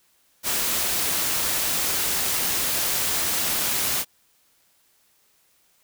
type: noise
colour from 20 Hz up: white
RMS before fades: -24 dBFS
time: 0.43-4.05 s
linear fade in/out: 50 ms
effects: white hiss -63 dBFS RMS until 5.83 s